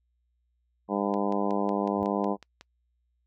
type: harmonic tone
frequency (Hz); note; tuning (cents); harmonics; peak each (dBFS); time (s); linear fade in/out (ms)
100.9; G#2; -49; 2 / 3 / 4 / 5 / 6 / 7 / 8 / 9 / 10; -30 / -32 / -33 / -34 / -35 / -35 / -36 / -37 / -37; 0.88-2.37; 50
type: click train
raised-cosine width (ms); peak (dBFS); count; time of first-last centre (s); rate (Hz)
0.2; -28; 9; 1.14-2.611; 5.44
type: tone with exponential growth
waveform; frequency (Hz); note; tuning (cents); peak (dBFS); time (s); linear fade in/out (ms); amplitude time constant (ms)
sine; 92.5; F#2; 0; -35; 1.87-2.03; 0; 33
effects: noise-tail reverb RT60 0.1 s tail -25 dB re dry + added 60 Hz sine -70 dBFS peak until 3.26 s